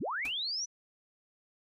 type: linear sweep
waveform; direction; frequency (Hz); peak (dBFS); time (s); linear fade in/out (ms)
sine; up; 82.41 to 6020; -32; 0-0.66; 20
type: noise with exponential decay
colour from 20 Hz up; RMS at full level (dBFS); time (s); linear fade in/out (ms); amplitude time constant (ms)
pink; -40; 0.25-0.35; 2; 21
effects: resampled to 32000 Hz